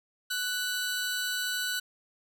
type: tone pair together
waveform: sawtooth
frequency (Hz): 1487 / 3970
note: F#6 / B7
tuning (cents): +8 / +8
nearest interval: octave + perfect fourth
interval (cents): 1700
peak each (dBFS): -27 / -32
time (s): 0.3-1.8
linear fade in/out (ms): 10
effects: none